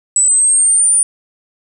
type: exponential sweep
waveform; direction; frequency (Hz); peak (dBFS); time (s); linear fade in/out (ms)
sine; up; 7880 to 9397; -8; 0.16-1.03; 2
effects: none